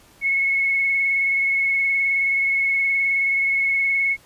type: tone with vibrato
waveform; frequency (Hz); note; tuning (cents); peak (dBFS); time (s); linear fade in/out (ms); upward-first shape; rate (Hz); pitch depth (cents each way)
sine; 2191; C#7; -21; -17; 0.21-4.17; 50; sine; 19; 17
effects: pink hiss -52 dBFS RMS until 4.25 s + resampled to 32000 Hz